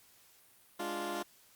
15% pulse chord, D diminished, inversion second, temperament equal, 207.7 / 293.7 / 349.2 Hz, Ab3 / D4 / F4, 0 / 0 / 0 cents, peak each -37 / -36 / -31 dBFS, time 0.79-1.23 s, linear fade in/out 10 ms, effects white hiss -63 dBFS RMS until 1.55 s + Opus 48 kbps

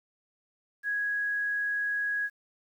sine tone, 1661.2 Hz, G#6, in tune, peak -27 dBFS, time 0.83-2.3 s, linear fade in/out 50 ms, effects 10-bit

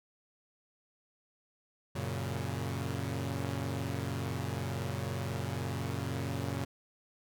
sawtooth chord, F# major, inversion none, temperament equal, 92.5 / 116.54 / 138.59 Hz, F#2 / A#2 / C#3, 0 / 0 / 0 cents, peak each -34 dBFS, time 1.95-6.65 s, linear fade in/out 10 ms, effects none

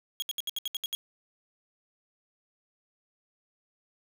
40% pulse tone bursts, 3303 Hz, G#7, 10 cents flat, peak -29 dBFS, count 9, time 0.2-0.95 s, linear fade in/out 0 ms, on 22 ms, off 69 ms, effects none

